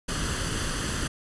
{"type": "noise with comb filter", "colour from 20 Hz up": "pink", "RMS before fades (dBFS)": -29, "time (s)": [0.08, 1.08], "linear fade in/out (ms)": 10, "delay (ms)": 0.65, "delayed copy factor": 0.6, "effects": ["resampled to 24000 Hz"]}